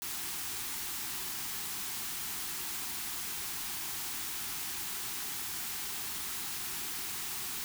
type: band-stop noise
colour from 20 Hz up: white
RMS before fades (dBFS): -38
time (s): 0.02-7.64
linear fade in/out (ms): 0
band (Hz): 430 to 710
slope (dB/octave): 96
effects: none